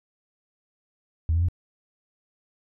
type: tone with pitch steps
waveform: sine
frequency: 80.8 / 84.47 / 88.32 Hz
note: E2 / E2 / F2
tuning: -34 / +43 / +20 cents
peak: -18 dBFS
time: 1.29-1.485 s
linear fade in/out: 0 ms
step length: 65 ms
effects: tanh soft clip ceiling -15 dBFS